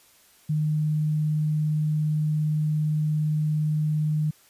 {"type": "tone", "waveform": "sine", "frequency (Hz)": 152.9, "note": "D#3", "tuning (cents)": -30, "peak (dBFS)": -21, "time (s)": [0.49, 4.31], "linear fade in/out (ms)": 10, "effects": ["white hiss -57 dBFS RMS until 4.49 s", "resampled to 32000 Hz"]}